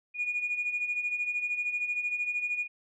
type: beating tone pair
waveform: sine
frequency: 2437 / 2450 Hz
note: D#7 / D#7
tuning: -37 / -27 cents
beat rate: 13 Hz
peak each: -35 / -29 dBFS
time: 0.14-2.68 s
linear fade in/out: 50 ms
effects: tanh soft clip ceiling -22 dBFS